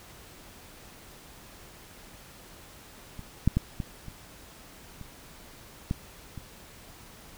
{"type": "clicks", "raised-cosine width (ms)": 5, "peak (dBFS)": [-27, -8, -11, -19, -28, -28, -15, -26], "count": 8, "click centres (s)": [3.193, 3.476, 3.57, 3.802, 4.083, 5.013, 5.911, 6.377], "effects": ["pink hiss -50 dBFS RMS until 7.37 s"]}